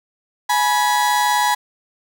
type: tone pair together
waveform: 35% pulse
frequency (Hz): 839 / 977.6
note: G#5 / B5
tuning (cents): +17 / -18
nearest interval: minor third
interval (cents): 265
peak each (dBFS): -16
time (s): 0.49-1.55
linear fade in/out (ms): 10
effects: none